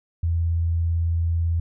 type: tone with vibrato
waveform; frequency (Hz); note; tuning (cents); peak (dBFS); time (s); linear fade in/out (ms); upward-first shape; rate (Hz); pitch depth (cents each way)
sine; 83.7; E2; +27; -19; 0.23-1.6; 5; sine; 18; 11
effects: none